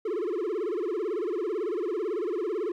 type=tone with vibrato; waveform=triangle; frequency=390 Hz; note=G4; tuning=9 cents flat; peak=-25 dBFS; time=0.05-2.72 s; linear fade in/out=5 ms; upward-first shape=sine; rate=18 Hz; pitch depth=260 cents each way; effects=none